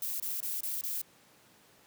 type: noise bursts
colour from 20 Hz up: violet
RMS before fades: -35 dBFS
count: 5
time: 0.02-1.016 s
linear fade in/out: 2 ms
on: 180 ms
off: 24 ms
effects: pink hiss -61 dBFS RMS until 1.86 s + high-pass 150 Hz 12 dB/octave